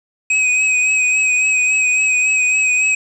square tone with vibrato, 2524 Hz, D#7, 24 cents sharp, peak -13 dBFS, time 0.3-2.95 s, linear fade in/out 5 ms, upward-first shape triangle, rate 3.6 Hz, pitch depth 35 cents each way, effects resampled to 22050 Hz + 7-bit

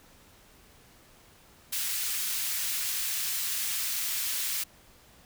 white high-pass noise, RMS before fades -31 dBFS, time 1.72-4.64 s, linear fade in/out 10 ms, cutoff 1800 Hz, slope 12 dB/octave, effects pink hiss -57 dBFS RMS until 5.25 s

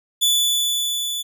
sawtooth tone with level ramp, 3468 Hz, A7, 26 cents flat, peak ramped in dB -11 to -21 dBFS, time 0.21-1.23 s, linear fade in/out 20 ms, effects none

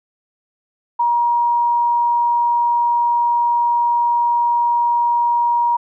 sine tone, 950 Hz, A#5, 33 cents sharp, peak -13 dBFS, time 0.99-5.77 s, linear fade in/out 10 ms, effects none

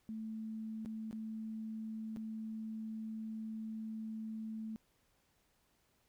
sine tone with dropouts, 220 Hz, A3, in tune, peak -40 dBFS, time 0.09-4.76 s, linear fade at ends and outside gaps 0 ms, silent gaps 0.849-0.859 / 1.111-1.128 / 2.162-2.17 s, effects pink hiss -75 dBFS RMS until 6.08 s

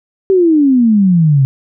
sine exponential sweep, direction down, 392.3 to 130.81 Hz, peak -6 dBFS, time 0.3-1.45 s, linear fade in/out 0 ms, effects none

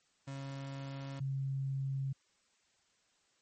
35% pulse / sine tone pair in turn, 137.1 / 135.6 Hz, C#3 / C#3, -19 / -38 cents, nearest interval unison, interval 19 cents, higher first, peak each -39 / -33 dBFS, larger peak second, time 0.27-1.2 / 1.2-2.13 s, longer neither, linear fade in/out 10 ms, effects white hiss -73 dBFS RMS until 3.41 s + MP3 32 kbps

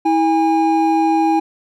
triangle tone pair together, 323.7 / 815.7 Hz, E4 / G#5, -31 / -31 cents, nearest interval octave + major third, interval 1600 cents, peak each -13 dBFS, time 0.05-1.4 s, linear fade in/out 10 ms, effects none

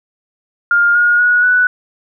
sine tone with pitch steps, 1408 / 1432.6 / 1457.7 / 1483.1 Hz, F6 / F6 / F#6 / F#6, +14 / +44 / -26 / +4 cents, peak -8 dBFS, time 0.71-1.67 s, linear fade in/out 2 ms, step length 240 ms, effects none

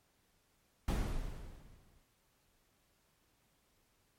brown noise with exponential decay, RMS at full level -29 dBFS, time 0.88-2.03 s, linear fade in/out 2 ms, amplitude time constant 250 ms, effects pink hiss -74 dBFS RMS until 4.18 s + MP3 64 kbps

